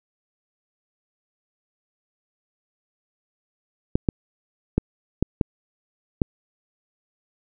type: clicks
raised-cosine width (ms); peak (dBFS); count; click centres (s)
3; -5; 6; 3.955 / 4.088 / 4.78 / 5.226 / 5.412 / 6.218
effects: none